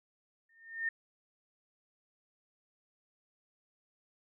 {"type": "tone with exponential growth", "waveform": "sine", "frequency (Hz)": 1821, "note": "A#6", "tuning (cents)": -41, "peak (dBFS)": -28, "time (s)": [0.49, 0.89], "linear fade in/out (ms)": 5, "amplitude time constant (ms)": 85, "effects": []}